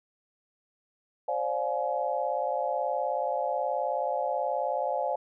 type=chord; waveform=sine; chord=D half-diminished seventh; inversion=third; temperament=just; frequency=528.6 / 587.3 / 704.8 / 845.8 Hz; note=C5 / D5 / F5 / Ab5; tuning=+18 / 0 / +16 / +31 cents; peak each=-32 dBFS; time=1.28-5.16 s; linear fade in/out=5 ms; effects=none